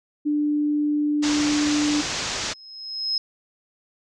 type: tone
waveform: sine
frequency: 296.3 Hz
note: D4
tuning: 15 cents sharp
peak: -19 dBFS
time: 0.25-2.02 s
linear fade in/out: 20 ms
type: low-pass noise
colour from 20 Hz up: white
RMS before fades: -28 dBFS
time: 1.22-2.54 s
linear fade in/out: 20 ms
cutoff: 7000 Hz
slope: 48 dB/octave
type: tone with exponential growth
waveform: sine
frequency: 5140 Hz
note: E8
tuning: 45 cents flat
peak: -19 dBFS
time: 2.21-3.18 s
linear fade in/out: 2 ms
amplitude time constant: 210 ms
effects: none